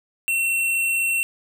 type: tone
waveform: square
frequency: 2714 Hz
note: E7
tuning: 50 cents sharp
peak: -20 dBFS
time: 0.28-1.23 s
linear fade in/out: 0 ms
effects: none